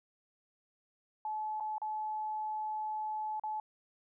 sine tone with dropouts, 860 Hz, A5, 40 cents flat, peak -34 dBFS, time 1.25-3.6 s, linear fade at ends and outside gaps 2 ms, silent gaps 1.6-1.606 / 1.782-1.817 / 3.397-3.436 s, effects none

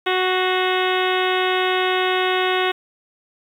harmonic tone with a mistuned harmonic, 370 Hz, F#4, in tune, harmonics 1 / 2 / 3 / 4 / 5 / 6 / 7 / 8 / 9 / 10, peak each -21 / -24 / -26 / -27 / -28 / -29 / -29 / -30 / -31 / -31 dBFS, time 0.06-2.72 s, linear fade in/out 10 ms, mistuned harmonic 6, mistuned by -48 cents, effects 8-bit

